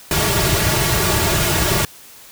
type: noise with comb filter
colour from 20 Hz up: pink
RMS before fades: -17 dBFS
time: 0.11-1.85 s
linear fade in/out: 2 ms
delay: 3.9 ms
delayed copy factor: -0.9
effects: white hiss -42 dBFS RMS until 2.31 s